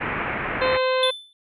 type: low-pass noise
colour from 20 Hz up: white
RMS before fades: -27 dBFS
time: 0-0.78 s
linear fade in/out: 20 ms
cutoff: 2400 Hz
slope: 48 dB/octave
type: harmonic tone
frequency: 516 Hz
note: C5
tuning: 24 cents flat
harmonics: 1 / 2 / 3 / 4 / 5 / 6 / 7 / 8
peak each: -20 / -26 / -31 / -34 / -32 / -36 / -36 / -36 dBFS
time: 0.61-1.11 s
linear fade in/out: 10 ms
type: tone with exponential decay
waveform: triangle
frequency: 3520 Hz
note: A7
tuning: in tune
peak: -15 dBFS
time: 1.03-1.33 s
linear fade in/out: 1 ms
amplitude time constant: 64 ms
effects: resampled to 32000 Hz

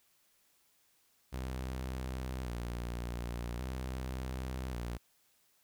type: tone with vibrato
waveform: sawtooth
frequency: 61.74 Hz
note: B1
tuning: in tune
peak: -33 dBFS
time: 1.32-4.98 s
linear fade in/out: 20 ms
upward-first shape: square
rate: 0.44 Hz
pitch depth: 68 cents each way
effects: white hiss -71 dBFS RMS until 5.63 s

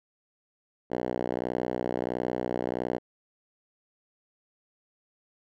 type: tone with band-pass filter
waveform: 5% pulse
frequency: 61.5 Hz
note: B1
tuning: 7 cents flat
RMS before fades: -31 dBFS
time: 0.9-2.99 s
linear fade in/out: 20 ms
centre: 430 Hz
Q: 0.86
effects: none

